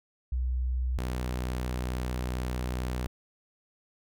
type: tone pair in turn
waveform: sine / sawtooth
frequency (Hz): 62.6 / 62.26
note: B1 / B1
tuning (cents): +24 / +15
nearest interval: unison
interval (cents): 9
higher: first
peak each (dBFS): -26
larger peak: neither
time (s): 0.32-0.98 / 0.98-3.07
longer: second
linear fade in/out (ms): 5
effects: none